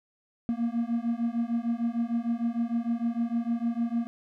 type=beating tone pair; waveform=triangle; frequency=230.7 / 237.3 Hz; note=A#3 / A#3; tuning=-18 / +31 cents; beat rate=6.6 Hz; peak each=-27 dBFS; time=0.49-4.07 s; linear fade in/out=0 ms; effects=none